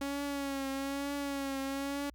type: tone with vibrato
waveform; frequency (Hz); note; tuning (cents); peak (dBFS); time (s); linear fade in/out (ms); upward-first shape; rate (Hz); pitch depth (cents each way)
sawtooth; 277.2; C#4; 0; -30; 0.01-2.1; 5; triangle; 1.1; 49
effects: added 60 Hz sine -54 dBFS peak until 2.14 s

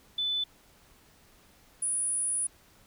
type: tone pair in turn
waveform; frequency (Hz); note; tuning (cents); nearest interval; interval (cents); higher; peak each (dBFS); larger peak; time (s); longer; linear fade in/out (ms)
sine; 3500 / 9786; A7 / D#9; -10 / -30; octave + tritone; 1780; second; -27; neither; 0.18-0.44 / 1.82-2.47; second; 5
effects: pink hiss -60 dBFS RMS until 2.86 s

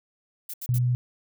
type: noise bursts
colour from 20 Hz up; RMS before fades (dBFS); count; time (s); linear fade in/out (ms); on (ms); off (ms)
violet; -35; 3; 0.49-0.786; 5; 48; 76
type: tone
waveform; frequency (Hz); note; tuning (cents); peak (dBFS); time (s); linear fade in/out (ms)
sine; 123.47; B2; 0; -20; 0.69-0.95; 0
effects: none

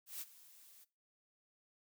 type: noise with ADSR envelope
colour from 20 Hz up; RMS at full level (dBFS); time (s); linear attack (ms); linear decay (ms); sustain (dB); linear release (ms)
blue; -43; 0.06-0.85; 150; 35; -18; 18
effects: noise-tail reverb RT60 0.3 s tail -20 dB re dry

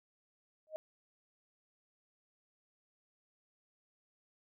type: tone with exponential growth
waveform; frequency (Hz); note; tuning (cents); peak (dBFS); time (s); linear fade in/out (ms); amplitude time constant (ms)
sine; 625; D#5; +8; -33; 0.67-0.76; 0; 19
effects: none

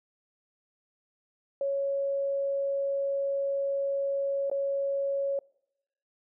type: tone with dropouts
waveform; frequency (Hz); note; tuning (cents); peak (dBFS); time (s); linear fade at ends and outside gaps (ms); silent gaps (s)
sine; 554.4; C#5; 0; -26; 1.61-5.39; 2; 4.499-4.514
effects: noise-tail reverb RT60 0.8 s tail -25 dB re dry

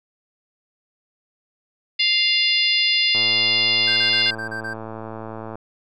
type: harmonic tone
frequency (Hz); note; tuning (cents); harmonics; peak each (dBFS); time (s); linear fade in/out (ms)
698.5; F5; 0; 3 / 4 / 5 / 6 / 7; -23 / -21 / -23 / -24 / -22; 1.99-4.31; 10
type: click train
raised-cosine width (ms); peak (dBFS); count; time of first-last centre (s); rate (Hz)
1; -19; 268; 3.15-5.555; 111
type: tone bursts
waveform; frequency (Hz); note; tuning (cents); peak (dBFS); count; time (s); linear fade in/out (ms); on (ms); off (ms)
triangle; 1568; G6; 0; -25; 7; 3.87-4.738; 10; 100; 28
effects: none

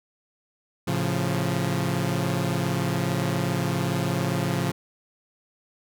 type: chord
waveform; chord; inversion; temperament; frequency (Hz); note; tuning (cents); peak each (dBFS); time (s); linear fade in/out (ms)
sawtooth; A augmented; none; equal with one note detuned; 110 / 137.24 / 174.61; A2 / C#3 / E#3; 0 / -17 / 0; -26 / -23 / -23; 0.87-4.72; 10
effects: none

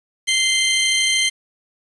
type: tone pair together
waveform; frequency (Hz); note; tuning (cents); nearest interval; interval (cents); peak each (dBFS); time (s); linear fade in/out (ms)
sawtooth; 2081 / 3138; C7 / G7; -10 / +1; perfect fifth; 711; -15; 0.27-1.3; 20
effects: resampled to 24000 Hz + 7-bit

